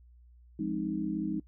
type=chord; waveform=sine; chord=F minor seventh; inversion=none; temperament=equal with one note detuned; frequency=174.61 / 207.7 / 264.7 / 311.1 Hz; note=F3 / Ab3 / C4 / Eb4; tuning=0 / 0 / +20 / 0 cents; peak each=-37 / -35 / -39 / -33 dBFS; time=0.59-1.4 s; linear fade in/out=5 ms; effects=noise-tail reverb RT60 0.1 s tail -22 dB re dry + added 60 Hz sine -54 dBFS peak until 1.47 s